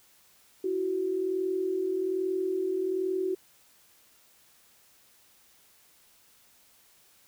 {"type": "tone pair together", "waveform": "sine", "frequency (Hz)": [333.9, 375.1], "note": ["E4", "F#4"], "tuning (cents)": [22, 24], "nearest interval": "major second", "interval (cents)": 202, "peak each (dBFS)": [-34, -27], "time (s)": [0.64, 3.35], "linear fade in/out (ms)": 5, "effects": ["white hiss -61 dBFS RMS until 7.27 s"]}